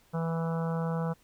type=harmonic tone; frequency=164.81 Hz; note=E3; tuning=in tune; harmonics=1 / 3 / 4 / 5 / 6 / 7 / 8 / 9; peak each=-29 / -36 / -42 / -42 / -43 / -46 / -44 / -49 dBFS; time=0.13-1.14 s; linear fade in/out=20 ms; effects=pink hiss -64 dBFS RMS until 1.23 s